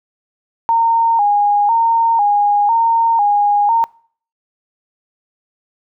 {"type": "tone with vibrato", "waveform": "sine", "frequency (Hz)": 868, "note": "A5", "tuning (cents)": -24, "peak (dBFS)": -10, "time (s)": [0.69, 3.84], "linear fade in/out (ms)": 0, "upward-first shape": "square", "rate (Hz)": 1, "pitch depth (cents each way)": 96, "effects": ["noise-tail reverb RT60 0.5 s tail -24 dB re dry"]}